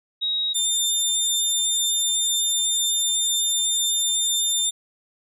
sine / 20% pulse tone pair in turn, 3800 / 3602 Hz, A#7 / A7, +33 / +40 cents, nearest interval minor second, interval 93 cents, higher first, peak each -21 / -14 dBFS, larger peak second, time 0.21-0.54 / 0.54-4.71 s, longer second, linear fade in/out 20 ms, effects none

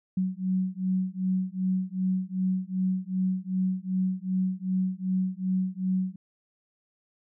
sine beating tone pair, 185.2 / 187.8 Hz, F#3 / F#3, +2 / +26 cents, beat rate 2.6 Hz, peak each -28 dBFS, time 0.17-6.16 s, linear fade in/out 5 ms, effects none

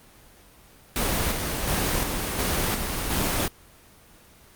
pink noise with tremolo, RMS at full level -24 dBFS, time 0.96-3.48 s, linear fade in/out 2 ms, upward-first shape square, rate 1.4 Hz, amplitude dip 35%, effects pink hiss -52 dBFS RMS until 4.55 s + Opus 24 kbps

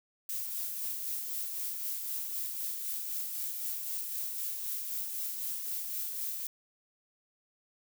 violet noise with tremolo, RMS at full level -35 dBFS, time 0.29-6.47 s, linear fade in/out 2 ms, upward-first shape sine, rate 3.9 Hz, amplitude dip 35%, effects none

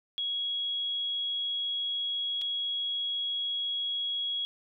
sine tone with dropouts, 3322 Hz, G#7, in tune, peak -29 dBFS, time 0.18-4.45 s, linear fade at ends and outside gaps 0 ms, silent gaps 2.414-2.418 s, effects none

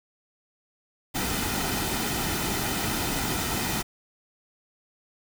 pink noise with comb filter, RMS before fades -28 dBFS, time 1.14-3.83 s, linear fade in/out 20 ms, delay 1.8 ms, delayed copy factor -0.5, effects none

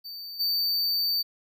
square tone with level steps, 4588 Hz, D8, 41 cents flat, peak -37 / -24 dBFS, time 0.04-1.23 s, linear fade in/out 20 ms, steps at 0.39 s, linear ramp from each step 20 ms, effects none

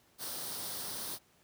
white noise with comb filter, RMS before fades -40 dBFS, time 0.18-1.19 s, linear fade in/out 50 ms, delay 0.21 ms, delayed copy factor +0.55, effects pink hiss -67 dBFS RMS until 1.43 s + high-pass 80 Hz 12 dB/octave

